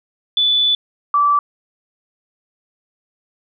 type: tone pair in turn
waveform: sine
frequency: 3477 / 1160.3 Hz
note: A7 / D6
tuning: -21 / -21 cents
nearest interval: octave + perfect fifth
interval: 1900 cents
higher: first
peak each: -12 / -11 dBFS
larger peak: second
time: 0.37-0.75 / 1.14-1.39 s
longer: first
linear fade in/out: 2 ms
effects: none